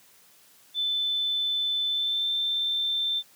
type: tone with pitch glide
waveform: sine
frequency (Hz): 3520 to 3561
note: A7 to A7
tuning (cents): 0 to +20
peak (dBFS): -24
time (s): 0.74-3.23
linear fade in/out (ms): 50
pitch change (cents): +20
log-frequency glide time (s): 1.88-2.3
effects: white hiss -57 dBFS RMS until 3.35 s + high-pass 100 Hz 12 dB/octave